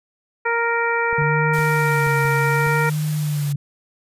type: harmonic tone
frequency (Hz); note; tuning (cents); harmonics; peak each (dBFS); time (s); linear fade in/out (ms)
466.2; A#4; 0; 1 / 2 / 3 / 4 / 5; -23 / -23 / -23 / -25 / -27; 0.45-2.9; 10
type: clicks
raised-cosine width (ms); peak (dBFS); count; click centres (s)
5; -25; 6; 1.129 / 1.221 / 1.589 / 2.07 / 2.252 / 2.67
type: tone with vibrato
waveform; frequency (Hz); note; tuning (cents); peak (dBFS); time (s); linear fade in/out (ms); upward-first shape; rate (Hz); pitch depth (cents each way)
sine; 146; D3; -10; -19; 1.18-3.56; 5; sine; 0.67; 78
type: high-pass noise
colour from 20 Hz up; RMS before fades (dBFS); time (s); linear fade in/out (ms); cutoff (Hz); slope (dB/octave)
white; -35; 1.53-3.53; 10; 350; 48
effects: resampled to 32000 Hz